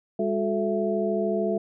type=tone cluster; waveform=sine; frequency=203.2 / 363.3 / 436.7 / 664 Hz; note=G#3 / F#4 / A4 / E5; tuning=-38 / -32 / -13 / +12 cents; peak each=-28 dBFS; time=0.19-1.58 s; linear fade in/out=5 ms; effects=none